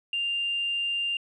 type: tone with tanh clipping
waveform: triangle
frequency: 2794 Hz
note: F7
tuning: in tune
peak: -25 dBFS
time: 0.13-1.17 s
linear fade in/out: 2 ms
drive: 1 dB
effects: resampled to 22050 Hz